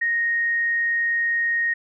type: tone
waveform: sine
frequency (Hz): 1864.7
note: A#6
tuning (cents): 0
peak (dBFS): -19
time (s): 0.01-1.74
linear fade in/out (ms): 10
effects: none